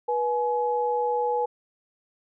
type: tone pair together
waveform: sine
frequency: 486.2 / 845.6 Hz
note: B4 / G#5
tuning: -27 / +31 cents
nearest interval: minor seventh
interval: 958 cents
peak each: -25 dBFS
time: 0.08-1.46 s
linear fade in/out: 10 ms
effects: none